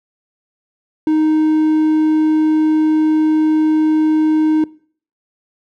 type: tone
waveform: triangle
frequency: 311.1 Hz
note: D#4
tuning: in tune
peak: -9 dBFS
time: 1.07-4.64 s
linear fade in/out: 2 ms
effects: noise-tail reverb RT60 0.5 s tail -22 dB re dry